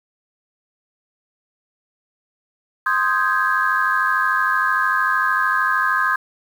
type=chord; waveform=sine; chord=Ab major seventh; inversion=first; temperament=equal; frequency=1046.5 / 1244.5 / 1568 / 1661.2 Hz; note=C6 / Eb6 / G6 / Ab6; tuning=0 / 0 / 0 / 0 cents; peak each=-21 dBFS; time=2.86-6.16 s; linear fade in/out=5 ms; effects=tanh soft clip ceiling -6 dBFS + 7-bit